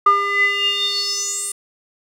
square tone with band-pass filter sweep, 402 Hz, G4, 44 cents sharp, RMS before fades -19 dBFS, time 0.06-1.52 s, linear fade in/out 5 ms, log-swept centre 1200 to 9400 Hz, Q 8.2, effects none

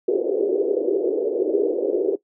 white band-pass noise, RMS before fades -21 dBFS, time 0.08-2.16 s, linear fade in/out 5 ms, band 350 to 470 Hz, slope 48 dB/octave, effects noise-tail reverb RT60 0.1 s tail -17 dB re dry

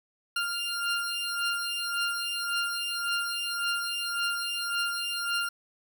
20% pulse beating tone pair, 1396.9 / 1398.7 Hz, F6 / F6, 0 / +2 cents, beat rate 1.8 Hz, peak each -27 / -26 dBFS, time 0.36-5.49 s, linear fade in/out 5 ms, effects none

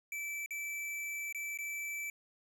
square tone with dropouts, 2319 Hz, D7, 22 cents flat, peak -38 dBFS, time 0.12-2.1 s, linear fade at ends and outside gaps 2 ms, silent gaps 0.461-0.507 / 1.326-1.347 / 1.575-1.587 s, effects none

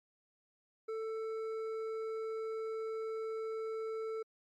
sine tone with hard clipping, 443 Hz, A4, 12 cents sharp, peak -38 dBFS, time 0.88-4.23 s, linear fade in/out 10 ms, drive 7 dB, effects MP3 64 kbps

